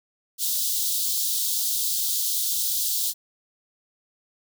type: high-pass noise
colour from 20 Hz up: white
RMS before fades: -25 dBFS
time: 0.38-3.14 s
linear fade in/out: 50 ms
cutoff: 3400 Hz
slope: 48 dB/octave
effects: none